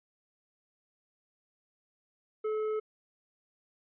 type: tone with hard clipping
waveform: triangle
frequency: 431.4 Hz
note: A4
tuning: 34 cents flat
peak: -31 dBFS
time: 2.44-2.8 s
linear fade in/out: 10 ms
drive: 10 dB
effects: resampled to 8000 Hz